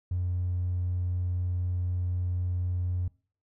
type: tone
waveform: triangle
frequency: 89.6 Hz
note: F2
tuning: 45 cents sharp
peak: -23 dBFS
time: 0.11-3.08 s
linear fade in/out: 5 ms
effects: noise-tail reverb RT60 0.4 s tail -25 dB re dry + tanh soft clip ceiling -23 dBFS